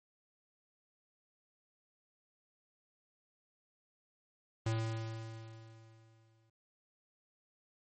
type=tone with exponential decay; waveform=square; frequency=112.2 Hz; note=A2; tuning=34 cents sharp; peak=-31 dBFS; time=4.66-6.5 s; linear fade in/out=5 ms; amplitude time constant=400 ms; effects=MP3 32 kbps